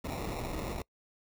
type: noise with sample-and-hold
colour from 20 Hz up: pink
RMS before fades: -37 dBFS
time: 0.04-0.82 s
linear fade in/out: 5 ms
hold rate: 1575 Hz
effects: noise-tail reverb RT60 0.1 s tail -24 dB re dry